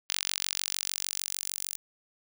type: tone with high-pass filter sweep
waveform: sawtooth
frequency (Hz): 46.61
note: F#1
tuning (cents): +13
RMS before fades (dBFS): -34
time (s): 0.09-1.76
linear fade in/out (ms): 0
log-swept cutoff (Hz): 3500 to 8200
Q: 1
effects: none